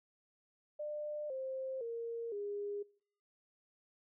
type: tone with pitch steps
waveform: sine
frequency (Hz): 598 / 526.6 / 463.8 / 408.4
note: D5 / C5 / A#4 / G#4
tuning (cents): +31 / +11 / -9 / -29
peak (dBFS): -38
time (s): 0.79-2.83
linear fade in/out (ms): 10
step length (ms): 510
effects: noise-tail reverb RT60 0.6 s tail -25 dB re dry